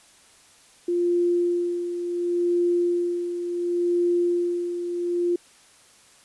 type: tone with tremolo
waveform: sine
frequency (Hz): 349.2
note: F4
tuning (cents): 0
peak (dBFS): -18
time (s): 0.88-5.36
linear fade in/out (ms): 5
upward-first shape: sine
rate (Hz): 0.7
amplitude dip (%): 60
effects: white hiss -54 dBFS RMS until 6.24 s + resampled to 24000 Hz